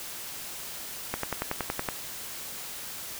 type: click train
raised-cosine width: 0.5 ms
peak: -13 dBFS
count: 9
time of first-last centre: 1.14-1.888 s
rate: 10.7 Hz
effects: white hiss -39 dBFS RMS until 3.19 s